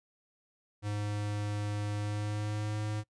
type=tone with pitch glide; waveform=square; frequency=103.83 to 106.32 Hz; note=G#2 to G#2; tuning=0 to +41 cents; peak=-33 dBFS; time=0.82-3.04 s; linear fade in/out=50 ms; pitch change=+41 cents; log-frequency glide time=1.98-2.8 s; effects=noise-tail reverb RT60 0.1 s tail -22 dB re dry + resampled to 22050 Hz